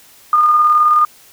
sine tone with tremolo, 1218 Hz, D#6, 37 cents flat, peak -7 dBFS, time 0.33-1.05 s, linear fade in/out 2 ms, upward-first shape square, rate 19 Hz, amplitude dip 25%, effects white hiss -45 dBFS RMS until 1.32 s

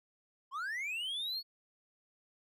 triangle linear sweep, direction up, 1007 to 4435 Hz, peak -34 dBFS, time 0.51-1.43 s, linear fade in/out 50 ms, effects none

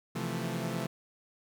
sawtooth chord, F major seventh, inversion second, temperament equal, 130.81 / 164.81 / 174.61 / 220 Hz, C3 / E3 / F3 / A3, 0 / 0 / 0 / 0 cents, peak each -34 dBFS, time 0.15-0.87 s, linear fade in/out 10 ms, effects none

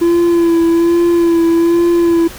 triangle tone with vibrato, 338.4 Hz, E4, 45 cents sharp, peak -6 dBFS, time 0.01-2.28 s, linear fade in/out 10 ms, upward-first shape sine, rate 1.2 Hz, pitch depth 28 cents each way, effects pink hiss -32 dBFS RMS until 2.38 s

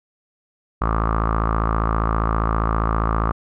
sawtooth tone with low-pass filter, 55 Hz, A1, in tune, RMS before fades -20 dBFS, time 0.81-3.32 s, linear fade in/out 10 ms, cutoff 1200 Hz, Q 8.1, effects none

